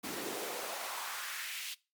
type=noise with high-pass filter sweep; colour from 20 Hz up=pink; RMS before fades=-40 dBFS; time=0.03-1.75 s; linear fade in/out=20 ms; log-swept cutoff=220 to 3000 Hz; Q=1.9; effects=noise-tail reverb RT60 0.3 s tail -22 dB re dry + MP3 96 kbps